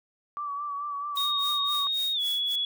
sine tone with vibrato, 1153 Hz, D6, 32 cents flat, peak -30 dBFS, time 0.37-1.87 s, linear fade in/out 0 ms, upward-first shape sine, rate 4.6 Hz, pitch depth 40 cents each way
blue noise with tremolo, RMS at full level -39 dBFS, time 1.15-2.56 s, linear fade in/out 10 ms, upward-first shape sine, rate 3.7 Hz, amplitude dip 100%
sine tone with pitch glide, 3729 to 3380 Hz, A#7 to G#7, 0 to +30 cents, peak -25 dBFS, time 1.17-2.65 s, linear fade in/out 2 ms, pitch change -170 cents, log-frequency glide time 2.14-2.2 s
effects none

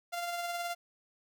sawtooth tone with tremolo, 694 Hz, F5, 11 cents flat, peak -29 dBFS, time 0.12-0.75 s, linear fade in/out 20 ms, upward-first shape sine, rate 19 Hz, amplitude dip 35%, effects none

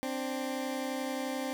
20% pulse tone pair together, 262.2 / 293.7 Hz, C4 / D4, +4 / 0 cents, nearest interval major second, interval 196 cents, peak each -29 / -34 dBFS, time 0.03-1.53 s, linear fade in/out 0 ms, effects none

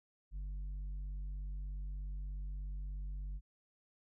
sine tone with tanh clipping, 48.37 Hz, G1, 22 cents flat, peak -40 dBFS, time 0.31-3.41 s, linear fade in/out 50 ms, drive 5 dB, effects none

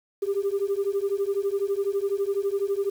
sine beating tone pair, 392 / 404 Hz, G4 / G#4, 0 / -48 cents, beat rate 12 Hz, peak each -25 dBFS, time 0.22-2.9 s, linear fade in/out 10 ms, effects tanh soft clip ceiling -18 dBFS + 8-bit

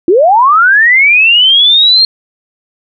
sine linear sweep, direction up, 317.6 to 4247 Hz, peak -3 dBFS, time 0.08-2.05 s, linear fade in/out 2 ms, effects none

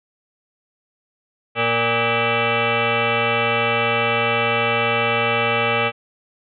sine tone with frequency modulation, 931 Hz, A#5, 2 cents flat, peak -16 dBFS, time 1.55-5.92 s, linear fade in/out 50 ms, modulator 349 Hz, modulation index 5.7, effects none

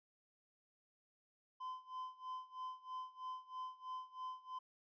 triangle tone with tremolo, 1024 Hz, C6, 38 cents flat, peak -40 dBFS, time 1.6-4.59 s, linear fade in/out 10 ms, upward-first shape sine, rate 3.1 Hz, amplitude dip 90%, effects resampled to 11025 Hz

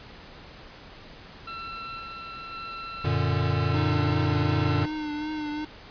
sawtooth tone with tremolo, 1346 Hz, E6, 36 cents sharp, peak -31 dBFS, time 1.47-4.84 s, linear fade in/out 5 ms, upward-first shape square, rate 0.95 Hz, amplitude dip 25%
square chord, Gb augmented, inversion none, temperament equal, 92.5 / 116.54 / 146.83 Hz, Gb2 / Bb2 / D3, 0 / 0 / 0 cents, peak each -28 dBFS, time 3.04-4.86 s, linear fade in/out 10 ms
square tone with vibrato, 302.9 Hz, D#4, 46 cents flat, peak -30 dBFS, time 3.74-5.65 s, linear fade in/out 5 ms, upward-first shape triangle, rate 2.7 Hz, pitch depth 41 cents each way
effects pink hiss -46 dBFS RMS until 5.9 s + resampled to 11025 Hz

